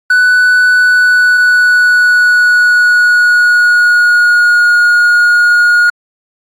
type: tone with pitch glide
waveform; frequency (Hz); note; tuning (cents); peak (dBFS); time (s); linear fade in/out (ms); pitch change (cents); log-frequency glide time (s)
triangle; 1489 to 1437.4; F#6 to F6; +11 to +49; -3; 0.1-5.9; 5; -62; 0.68-4.72
effects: AAC 64 kbps